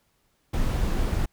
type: noise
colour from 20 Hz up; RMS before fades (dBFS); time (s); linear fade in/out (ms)
brown; -24; 0.53-1.26; 10
effects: pink hiss -69 dBFS RMS until 1.32 s